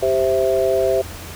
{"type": "chord", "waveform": "sine", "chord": "C major", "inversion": "second", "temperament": "equal", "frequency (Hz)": [392, 523.3, 659.3], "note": ["G4", "C5", "E5"], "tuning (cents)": [0, 0, 0], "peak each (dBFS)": -19, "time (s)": [0.02, 1.02], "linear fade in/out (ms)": 10, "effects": ["added 85 Hz sine -36 dBFS peak until 1.35 s", "pink hiss -35 dBFS RMS until 1.35 s"]}